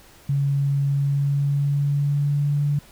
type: tone with pitch glide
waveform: sine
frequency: 140 to 144.85 Hz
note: C#3 to D3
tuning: +18 to -24 cents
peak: -18 dBFS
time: 0.29-2.79 s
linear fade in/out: 5 ms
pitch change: +58 cents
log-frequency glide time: 0.86-2.64 s
effects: pink hiss -50 dBFS RMS until 2.91 s